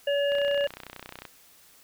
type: harmonic tone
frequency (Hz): 568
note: C#5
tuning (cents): +42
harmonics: 1 / 3 / 5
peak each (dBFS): -23 / -34 / -33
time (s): 0.07-0.67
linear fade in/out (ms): 5
type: click train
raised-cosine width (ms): 0.3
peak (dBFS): -23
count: 30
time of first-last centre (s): 0.32-1.252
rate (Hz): 31.1
effects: white hiss -56 dBFS RMS until 1.83 s